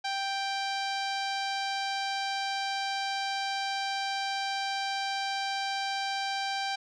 sawtooth tone with low-pass filter, 785 Hz, G5, 2 cents sharp, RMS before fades -32 dBFS, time 0.04-6.76 s, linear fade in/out 10 ms, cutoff 4800 Hz, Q 2.2, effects none

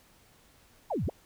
sine exponential two-way sweep, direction down then up, 987.8 to 69.3 to 987.8 Hz, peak -28 dBFS, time 0.9-1.1 s, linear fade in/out 10 ms, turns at 1.06 s, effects pink hiss -61 dBFS RMS until 1.25 s

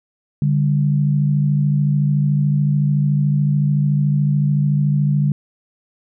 sine tone pair together, 145.6 / 199.32 Hz, D3 / G3, -15 / +29 cents, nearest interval perfect fourth, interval 544 cents, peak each -14 / -21 dBFS, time 0.42-5.32 s, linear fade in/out 2 ms, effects none

